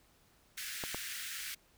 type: high-pass noise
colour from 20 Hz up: pink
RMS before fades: -42 dBFS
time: 0.57-1.55 s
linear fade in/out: 10 ms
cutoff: 1500 Hz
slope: 48 dB/octave
type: clicks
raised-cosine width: 1 ms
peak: -25 dBFS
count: 2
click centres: 0.838 / 0.946 s
effects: pink hiss -67 dBFS RMS until 1.77 s